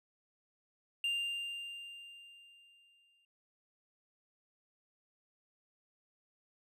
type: tone with exponential decay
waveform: triangle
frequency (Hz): 2794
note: F7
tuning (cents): 0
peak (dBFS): -29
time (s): 1.04-3.25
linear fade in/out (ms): 2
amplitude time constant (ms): 480
effects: resampled to 32000 Hz